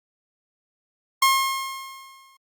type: tone with exponential decay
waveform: sawtooth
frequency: 1073 Hz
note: C6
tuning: 43 cents sharp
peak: -10 dBFS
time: 1.22-2.37 s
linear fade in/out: 5 ms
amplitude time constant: 250 ms
effects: Opus 48 kbps